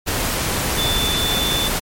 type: tone in noise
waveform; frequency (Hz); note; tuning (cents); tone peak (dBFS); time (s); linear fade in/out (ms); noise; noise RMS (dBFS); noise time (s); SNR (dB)
sine; 3519; A7; 0; -20; 0.77-1.69; 20; pink; -21; 0.06-1.8; -2
effects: MP3 64 kbps